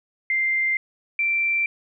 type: tone pair in turn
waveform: sine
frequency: 2093 / 2349 Hz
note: C7 / D7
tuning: 0 / 0 cents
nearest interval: major second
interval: 200 cents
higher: second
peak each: -19 dBFS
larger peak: neither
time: 0.3-0.77 / 1.19-1.66 s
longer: neither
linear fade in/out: 2 ms
effects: none